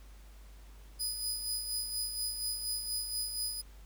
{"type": "tone with tremolo", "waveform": "20% pulse", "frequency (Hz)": 4978, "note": "D#8", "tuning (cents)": 0, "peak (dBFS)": -26, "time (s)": [0.99, 3.62], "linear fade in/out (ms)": 20, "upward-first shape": "sine", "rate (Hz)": 4.2, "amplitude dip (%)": 50, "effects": ["added 50 Hz sine -50 dBFS peak until 3.85 s", "pink hiss -62 dBFS RMS until 3.85 s"]}